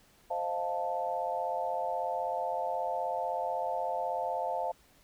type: chord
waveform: sine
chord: F dominant seventh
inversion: second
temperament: equal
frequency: 523.3 / 622.3 / 698.5 / 880 Hz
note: C5 / Eb5 / F5 / A5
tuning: 0 / 0 / 0 / 0 cents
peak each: -37 / -38 / -34 / -35 dBFS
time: 0.3-4.72 s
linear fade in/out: 10 ms
effects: pink hiss -63 dBFS RMS until 5.03 s